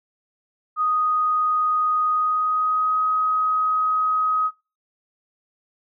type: tone with pitch glide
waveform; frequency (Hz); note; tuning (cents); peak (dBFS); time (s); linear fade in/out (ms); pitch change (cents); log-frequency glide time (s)
sine; 1244.5 to 1261.9; D#6 to D#6; 0 to +24; -18; 0.76-4.51; 50; +24; 2.11-3.02
effects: noise-tail reverb RT60 0.3 s tail -19 dB re dry